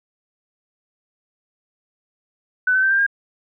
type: tone with pitch steps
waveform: sine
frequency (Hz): 1500 / 1528 / 1556.5 / 1585.5 / 1615.1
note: F#6 / G6 / G6 / G6 / G#6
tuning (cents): +23 / -45 / -13 / +19 / -49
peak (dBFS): -14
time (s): 2.67-3.065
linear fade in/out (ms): 5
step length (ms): 79
effects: none